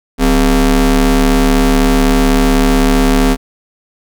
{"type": "ring-modulated tone", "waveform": "35% pulse", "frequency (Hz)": 148.1, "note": "D3", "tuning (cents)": 15, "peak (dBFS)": -3, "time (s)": [0.18, 3.37], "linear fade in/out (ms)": 50, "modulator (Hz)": 112, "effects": []}